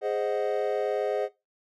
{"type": "chord", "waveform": "triangle", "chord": "Ab dominant seventh", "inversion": "none", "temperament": "equal", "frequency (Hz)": [415.3, 523.3, 622.3, 740], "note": ["Ab4", "C5", "Eb5", "Gb5"], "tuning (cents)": [0, 0, 0, 0], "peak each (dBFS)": [-27, -29, -29, -32], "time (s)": [0.01, 1.29], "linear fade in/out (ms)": 50, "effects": ["noise-tail reverb RT60 0.2 s tail -17 dB re dry"]}